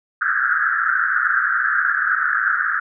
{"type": "band-pass noise", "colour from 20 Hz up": "white", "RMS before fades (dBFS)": -19, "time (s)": [0.21, 2.8], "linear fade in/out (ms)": 10, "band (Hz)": [1300, 1700], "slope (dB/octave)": 96, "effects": []}